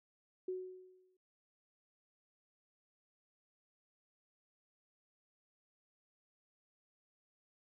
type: tone with exponential decay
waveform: sine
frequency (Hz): 370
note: F#4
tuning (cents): 0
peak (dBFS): -35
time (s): 0.48-1.17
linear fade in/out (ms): 5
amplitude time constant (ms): 150
effects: none